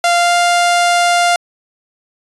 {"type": "tone with pitch glide", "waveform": "sawtooth", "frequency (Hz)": [694, 699.2], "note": ["F5", "F5"], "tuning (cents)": [-11, 2], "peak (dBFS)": -6, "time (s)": [0.04, 1.36], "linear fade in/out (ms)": 2, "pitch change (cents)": 13, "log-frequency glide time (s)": [0.15, 0.34], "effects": ["resampled to 24000 Hz"]}